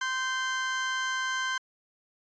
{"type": "tone pair together", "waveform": "35% pulse", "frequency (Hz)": [1039, 1557.6], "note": ["C6", "G6"], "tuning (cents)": [-12, -12], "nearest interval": "perfect fifth", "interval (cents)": 700, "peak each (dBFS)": [-31, -28], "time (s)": [0.01, 1.58], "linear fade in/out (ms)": 5, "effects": ["resampled to 16000 Hz"]}